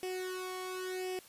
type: tone with flanger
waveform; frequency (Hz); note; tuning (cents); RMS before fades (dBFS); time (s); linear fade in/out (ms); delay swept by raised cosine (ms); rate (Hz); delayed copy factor
sawtooth; 370; F#4; 0; -39; 0.03-1.19; 0; 0.37 to 0.92; 0.92; +0.9
effects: white hiss -57 dBFS RMS until 1.28 s + resampled to 32000 Hz